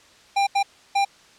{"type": "tone bursts at uneven times", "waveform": "square", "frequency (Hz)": 796, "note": "G5", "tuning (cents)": 26, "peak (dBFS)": -18, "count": 3, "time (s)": [[0.36, 0.47], [0.55, 0.63], [0.95, 1.05]], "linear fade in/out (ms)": 10, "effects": ["white hiss -52 dBFS RMS until 1.38 s", "low-pass 6000 Hz 12 dB/octave"]}